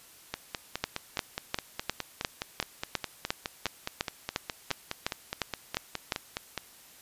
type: two click trains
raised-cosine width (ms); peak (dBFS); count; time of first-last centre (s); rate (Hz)
0.2; -14 / -10; 31 / 16; 0.34-6.577 / 0.84-6.122; 4.81 / 2.84
effects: white hiss -54 dBFS RMS until 7.01 s + resampled to 32000 Hz